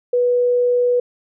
sine tone, 490 Hz, B4, 14 cents flat, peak -13 dBFS, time 0.13-1 s, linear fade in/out 5 ms, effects none

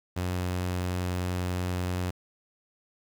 sawtooth tone, 90.3 Hz, F#2, 42 cents flat, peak -24 dBFS, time 0.16-2.11 s, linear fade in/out 10 ms, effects 9-bit

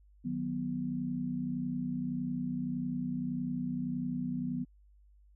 sine chord, B major, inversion first, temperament just, 154.34 / 185.21 / 246.9 Hz, D#3 / F#3 / B3, -14 / +2 / 0 cents, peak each -39 / -38 / -34 dBFS, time 0.24-4.65 s, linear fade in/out 20 ms, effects added 50 Hz sine -58 dBFS peak until 5.35 s

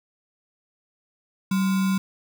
sine tone with sample-and-hold, 191 Hz, G3, 45 cents flat, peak -19 dBFS, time 1.51-1.98 s, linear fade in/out 5 ms, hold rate 1225 Hz, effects none

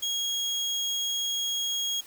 30% pulse tone, 3289 Hz, G#7, 18 cents flat, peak -24 dBFS, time 0.02-2.01 s, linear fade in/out 10 ms, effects white hiss -50 dBFS RMS until 2.06 s

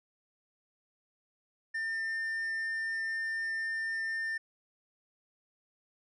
triangle tone, 1801 Hz, A6, 40 cents sharp, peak -30 dBFS, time 1.74-4.38 s, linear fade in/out 10 ms, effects resampled to 24000 Hz

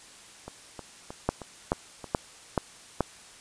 two click trains, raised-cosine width 1 ms, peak -24 / -9 dBFS, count 6 / 5, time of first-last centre 0.48-2.042 / 1.29-3.007 s, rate 3.2 / 2.33 Hz, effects white hiss -50 dBFS RMS until 3.4 s + resampled to 22050 Hz

